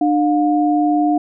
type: tone pair together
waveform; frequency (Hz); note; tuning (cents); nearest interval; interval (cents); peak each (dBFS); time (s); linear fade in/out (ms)
sine; 299.7 / 712.8; D4 / F5; +35 / +35; octave + minor third; 1500; -14 / -17; 0.01-1.18; 5
effects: none